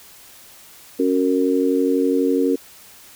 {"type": "harmonic tone", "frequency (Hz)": 92, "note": "F#2", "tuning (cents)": -9, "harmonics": [3, 4, 5], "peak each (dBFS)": [-18, -22, -20], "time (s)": [0.99, 2.56], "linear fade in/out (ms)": 10, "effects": ["white hiss -45 dBFS RMS until 3.15 s"]}